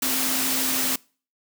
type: tone in noise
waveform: sine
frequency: 261.6 Hz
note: C4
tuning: in tune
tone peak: -31 dBFS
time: 0.02-0.96 s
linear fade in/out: 5 ms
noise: white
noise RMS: -24 dBFS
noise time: 0.02-0.96 s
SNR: -10 dB
effects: noise-tail reverb RT60 0.4 s tail -25 dB re dry + high-pass 150 Hz 12 dB/octave